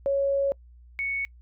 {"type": "tone pair in turn", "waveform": "sine", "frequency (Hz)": [554.4, 2218], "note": ["C#5", "C#7"], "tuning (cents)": [0, 0], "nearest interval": "2 octaves", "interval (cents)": 2400, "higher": "second", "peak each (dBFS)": [-21, -26], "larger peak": "first", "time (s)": [[0.06, 0.52], [0.99, 1.25]], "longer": "first", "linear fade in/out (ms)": 0, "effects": ["noise-tail reverb RT60 0.1 s tail -26 dB re dry", "added 60 Hz sine -48 dBFS peak until 1.41 s"]}